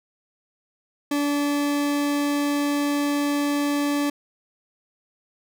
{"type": "tone", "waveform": "40% pulse", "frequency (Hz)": 288.6, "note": "D4", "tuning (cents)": -30, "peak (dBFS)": -20, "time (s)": [1.11, 4.1], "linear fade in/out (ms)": 5, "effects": []}